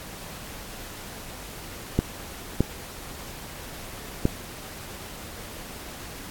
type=clicks; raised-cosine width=3 ms; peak=-6 dBFS; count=3; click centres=1.99 / 2.606 / 4.254 s; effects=pink hiss -40 dBFS RMS until 6.3 s + AAC 64 kbps